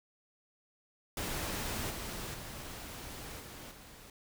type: noise with level steps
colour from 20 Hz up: pink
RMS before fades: -37 / -41 / -45 / -48 / -53 dBFS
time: 1.17-4.1 s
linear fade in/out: 2 ms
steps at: 1.9 / 2.34 / 3.4 / 3.71 s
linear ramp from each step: 5 ms
effects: none